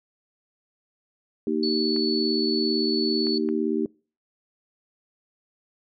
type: chord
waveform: sine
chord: Eb major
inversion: second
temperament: just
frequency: 233.3 / 311.1 / 388.9 Hz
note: Bb3 / Eb4 / G4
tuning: +2 / 0 / -14 cents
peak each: -26 dBFS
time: 1.47-3.86 s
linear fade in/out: 2 ms
type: tone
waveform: sine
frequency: 4435 Hz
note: C#8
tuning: in tune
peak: -25 dBFS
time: 1.63-3.38 s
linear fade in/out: 2 ms
type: clicks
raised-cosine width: 0.5 ms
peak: -26 dBFS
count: 3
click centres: 1.963 / 3.269 / 3.489 s
effects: noise-tail reverb RT60 0.4 s tail -26 dB re dry + MP3 96 kbps